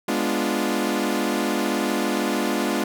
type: chord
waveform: sawtooth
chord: G# diminished seventh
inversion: none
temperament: equal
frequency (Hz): 207.7 / 246.9 / 293.7 / 349.2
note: G#3 / B3 / D4 / F4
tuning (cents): 0 / 0 / 0 / 0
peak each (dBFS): -23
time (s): 0.08-2.84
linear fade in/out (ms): 5
effects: none